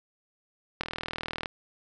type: click train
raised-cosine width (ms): 0.3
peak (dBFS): -14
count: 27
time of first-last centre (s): 0.81-1.458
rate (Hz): 40.1
effects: none